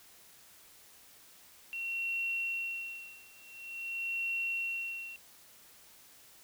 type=tone with tremolo; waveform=sine; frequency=2729 Hz; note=F7; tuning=41 cents flat; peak=-31 dBFS; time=1.73-5.16 s; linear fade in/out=0 ms; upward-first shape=sine; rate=0.47 Hz; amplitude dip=95%; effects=white hiss -58 dBFS RMS until 6.43 s